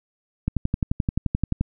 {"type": "click train", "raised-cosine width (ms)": 5, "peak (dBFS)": -9, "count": 14, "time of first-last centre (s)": [0.48, 1.61], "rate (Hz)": 11.5, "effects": []}